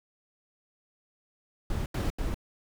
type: noise bursts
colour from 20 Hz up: brown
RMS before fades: -30 dBFS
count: 3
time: 1.7-2.344 s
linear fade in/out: 2 ms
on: 160 ms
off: 82 ms
effects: none